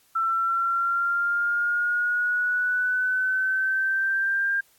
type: exponential sweep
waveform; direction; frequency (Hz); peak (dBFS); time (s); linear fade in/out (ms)
sine; up; 1336 to 1603; -21; 0.15-4.61; 10
effects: white hiss -61 dBFS RMS until 4.78 s + AAC 64 kbps